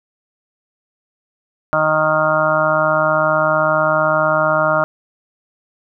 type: harmonic tone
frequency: 155.56 Hz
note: D#3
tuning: in tune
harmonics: 1 / 2 / 4 / 5 / 6 / 7 / 8 / 9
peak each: -26 / -28 / -16 / -26 / -24 / -23 / -20 / -19 dBFS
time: 1.73-4.84 s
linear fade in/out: 0 ms
effects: none